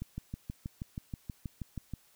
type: click train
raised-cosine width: 5 ms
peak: -25 dBFS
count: 13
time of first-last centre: 0.02-1.937 s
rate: 6.26 Hz
effects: white hiss -65 dBFS RMS until 2.15 s